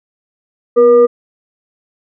sine tone with frequency modulation, 478.6 Hz, A#4, 46 cents sharp, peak -4 dBFS, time 0.76-1.07 s, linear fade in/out 20 ms, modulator 727 Hz, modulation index 0.35, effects none

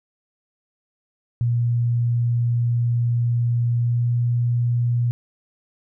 sine tone with pitch glide, 119.1 to 120.07 Hz, A#2 to B2, +38 to -48 cents, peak -17 dBFS, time 1.41-5.11 s, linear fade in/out 0 ms, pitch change +14 cents, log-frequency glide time 3.79-4.09 s, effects none

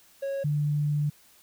triangle / sine tone pair in turn, 550 / 147.62 Hz, C#5 / D3, -14 / +9 cents, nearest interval octave + major seventh, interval 2277 cents, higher first, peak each -26 / -23 dBFS, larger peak second, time 0.22-0.44 / 0.44-1.1 s, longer second, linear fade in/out 10 ms, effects white hiss -58 dBFS RMS until 1.42 s

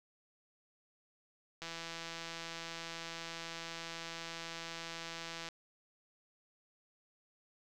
click train, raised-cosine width 0.2 ms, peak -26 dBFS, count 643, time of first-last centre 1.62-5.487 s, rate 166 Hz, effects none

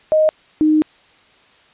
sine tone pair in turn, 622.3 / 308.5 Hz, D#5 / D#4, 0 / -15 cents, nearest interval octave, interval 1215 cents, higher first, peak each -10 / -10 dBFS, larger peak neither, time 0.12-0.29 / 0.61-0.82 s, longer second, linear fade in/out 0 ms, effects white hiss -51 dBFS RMS until 1.73 s + resampled to 8000 Hz

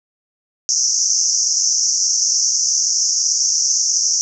pink band-pass noise, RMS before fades -17 dBFS, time 0.69-4.21 s, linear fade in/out 0 ms, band 5400 to 6500 Hz, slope 96 dB/octave, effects none

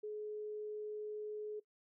sine tone, 423.6 Hz, G#4, 34 cents sharp, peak -40 dBFS, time 0.03-1.6 s, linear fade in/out 10 ms, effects noise-tail reverb RT60 0.1 s tail -19 dB re dry

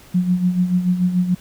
sine tone with tremolo, 180.3 Hz, F#3, 45 cents flat, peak -12 dBFS, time 0.14-1.35 s, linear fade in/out 10 ms, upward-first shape sine, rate 6.9 Hz, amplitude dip 65%, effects pink hiss -46 dBFS RMS until 1.4 s

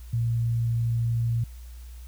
sine tone, 116.54 Hz, A#2, in tune, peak -22 dBFS, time 0.13-1.44 s, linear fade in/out 5 ms, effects added 60 Hz sine -39 dBFS peak until 2.07 s + white hiss -56 dBFS RMS until 2.07 s

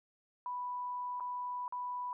sine tone with dropouts, 987.8 Hz, B5, in tune, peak -36 dBFS, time 0.46-2.13 s, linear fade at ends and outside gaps 1 ms, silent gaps 1.199-1.206 / 1.68-1.724 s, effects none

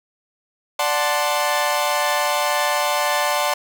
sawtooth chord, D dominant seventh, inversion none, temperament equal, 587.3 / 740 / 880 / 1046.5 Hz, D5 / F#5 / A5 / C6, 0 / 0 / 0 / 0 cents, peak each -19 / -21 / -20 / -20 dBFS, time 0.79-3.54 s, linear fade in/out 5 ms, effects none

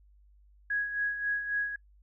sine tone with tremolo, 1661.2 Hz, G#6, in tune, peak -26 dBFS, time 0.7-1.76 s, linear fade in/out 5 ms, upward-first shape sine, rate 3.7 Hz, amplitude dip 60%, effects noise-tail reverb RT60 0.1 s tail -23 dB re dry + added 50 Hz sine -57 dBFS peak until 2.02 s

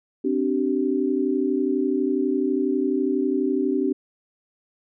sine chord, C suspended second, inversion none, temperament equal with one note detuned, 261.6 / 293.7 / 383.9 Hz, C4 / D4 / G4, 0 / 0 / -36 cents, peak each -24 dBFS, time 0.24-3.93 s, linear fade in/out 10 ms, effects none

